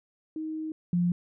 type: tone pair in turn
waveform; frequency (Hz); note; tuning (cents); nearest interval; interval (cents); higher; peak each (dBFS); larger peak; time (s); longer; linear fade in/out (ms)
sine; 314.2 / 175.42; D#4 / F3; +17 / +8; minor seventh; 1009; first; -31 / -22; second; 0.36-0.72 / 0.93-1.12; first; 2
effects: none